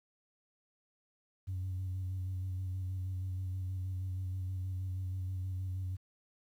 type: tone with vibrato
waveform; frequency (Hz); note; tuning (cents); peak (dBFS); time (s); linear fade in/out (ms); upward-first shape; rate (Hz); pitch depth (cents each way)
sine; 93; F#2; +9; -33; 1.47-5.97; 20; square; 6.3; 22
effects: tanh soft clip ceiling -32 dBFS + 11-bit